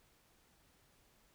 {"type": "silence", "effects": ["pink hiss -70 dBFS RMS until 1.34 s"]}